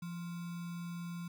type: tone with sample-and-hold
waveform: sine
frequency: 172.3 Hz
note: F3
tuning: 23 cents flat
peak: -39 dBFS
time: 0.02-1.28 s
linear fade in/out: 5 ms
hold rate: 1225 Hz
effects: none